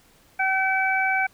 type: harmonic tone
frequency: 765 Hz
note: G5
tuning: 42 cents flat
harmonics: 1 / 2 / 3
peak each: -24 / -24 / -24 dBFS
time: 0.39-1.27 s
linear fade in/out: 10 ms
effects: pink hiss -57 dBFS RMS until 1.33 s